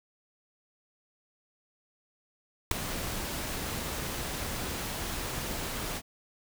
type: noise with ADSR envelope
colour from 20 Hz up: pink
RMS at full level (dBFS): -21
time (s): 2.71-6.02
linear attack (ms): 4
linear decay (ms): 5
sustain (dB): -14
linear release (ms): 52
effects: none